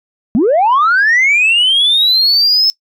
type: linear sweep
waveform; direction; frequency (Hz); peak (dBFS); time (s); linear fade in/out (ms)
sine; up; 196 to 5274; -6; 0.35-2.7; 0
effects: noise-tail reverb RT60 0.1 s tail -22 dB re dry + tanh soft clip ceiling -5 dBFS